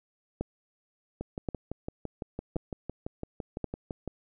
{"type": "two click trains", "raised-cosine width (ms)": 2, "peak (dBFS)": [-21, -17], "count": [18, 4], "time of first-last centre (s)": [[1.21, 4.077], [0.41, 3.643]], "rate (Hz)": [5.93, 0.928], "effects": []}